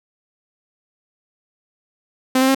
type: tone with pitch steps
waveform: sawtooth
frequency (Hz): 259.2 / 263.6 / 268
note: C4 / C4 / C4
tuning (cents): -16 / +13 / +42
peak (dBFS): -9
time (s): 2.35-2.548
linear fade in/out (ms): 5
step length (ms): 66
effects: none